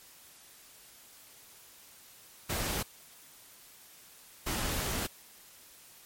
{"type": "noise bursts at uneven times", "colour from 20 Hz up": "pink", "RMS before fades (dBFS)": -33, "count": 2, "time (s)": [[2.49, 2.83], [4.46, 5.07]], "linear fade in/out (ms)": 10, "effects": ["white hiss -55 dBFS RMS until 6.05 s", "MP3 64 kbps"]}